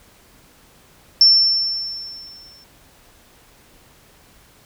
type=tone with exponential decay; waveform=sine; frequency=5390 Hz; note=E8; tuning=38 cents sharp; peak=-6 dBFS; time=1.21-2.64 s; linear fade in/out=1 ms; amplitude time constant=310 ms; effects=pink hiss -51 dBFS RMS until 4.65 s